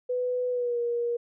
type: tone with pitch glide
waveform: sine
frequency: 497.5 to 474.8 Hz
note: B4 to A#4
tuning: +13 to +32 cents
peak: -25 dBFS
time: 0.09-1.17 s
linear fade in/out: 10 ms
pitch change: -81 cents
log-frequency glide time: 0.5-0.79 s
effects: none